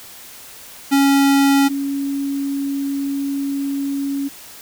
square / sine tone pair in turn, 277.2 / 278.2 Hz, C#4 / C#4, 0 / +6 cents, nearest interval unison, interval 6 cents, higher second, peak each -12 / -19 dBFS, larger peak first, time 0.91-1.69 / 1.69-4.29 s, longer second, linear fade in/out 20 ms, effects white hiss -39 dBFS RMS until 4.61 s

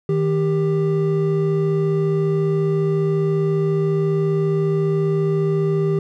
triangle tone pair together, 156.7 / 395.5 Hz, D#3 / G4, +13 / +15 cents, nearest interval octave + major third, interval 1602 cents, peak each -17 dBFS, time 0.09-5.99 s, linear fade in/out 2 ms, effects none

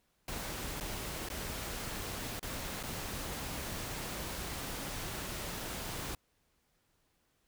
pink noise with dropouts, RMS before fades -40 dBFS, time 0.28-6.15 s, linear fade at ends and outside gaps 2 ms, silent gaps 0.801-0.808 / 1.288-1.3 / 2.395-2.428 / 2.83-2.834 s, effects pink hiss -75 dBFS RMS until 7.47 s

